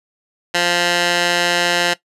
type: tone with band-pass filter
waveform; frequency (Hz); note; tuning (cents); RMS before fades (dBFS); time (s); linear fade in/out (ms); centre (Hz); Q
15% pulse; 174.61; F3; 0; -17; 0.54-1.94; 10; 3000; 0.72
effects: noise-tail reverb RT60 0.1 s tail -17 dB re dry + resampled to 32000 Hz